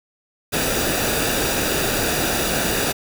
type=noise with comb filter; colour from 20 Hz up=pink; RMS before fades=-21 dBFS; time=0.52-2.93 s; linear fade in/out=20 ms; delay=0.94 ms; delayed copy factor=-0.55; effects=none